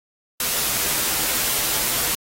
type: noise with comb filter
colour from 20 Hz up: white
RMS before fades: -22 dBFS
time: 0.4-2.15 s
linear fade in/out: 2 ms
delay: 11 ms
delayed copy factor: -0.5
effects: AAC 48 kbps